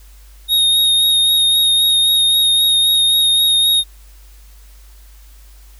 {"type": "tone with vibrato", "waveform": "square", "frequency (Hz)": 3729, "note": "A#7", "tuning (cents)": 0, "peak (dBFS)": -11, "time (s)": [0.48, 3.84], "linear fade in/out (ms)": 50, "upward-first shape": "sine", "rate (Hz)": 3.8, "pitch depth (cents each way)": 18, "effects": ["added 50 Hz sine -39 dBFS peak until 5.79 s", "white hiss -50 dBFS RMS until 5.79 s"]}